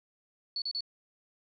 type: tone bursts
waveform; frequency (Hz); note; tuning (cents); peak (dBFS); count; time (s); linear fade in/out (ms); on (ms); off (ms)
sine; 4435; C#8; 0; -31; 3; 0.56-0.807; 2; 59; 35
effects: none